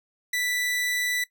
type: tone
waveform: sawtooth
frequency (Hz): 1975.5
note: B6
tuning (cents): 0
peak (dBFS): -21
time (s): 0.33-1.24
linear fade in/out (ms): 5
effects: noise-tail reverb RT60 0.1 s tail -18 dB re dry